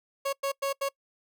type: tone bursts at uneven times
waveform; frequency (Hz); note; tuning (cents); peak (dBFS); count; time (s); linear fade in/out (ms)
30% pulse; 552; C#5; -7; -24; 4; 0.25-0.33 / 0.43-0.52 / 0.62-0.73 / 0.81-0.89; 10
effects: noise-tail reverb RT60 0.1 s tail -24 dB re dry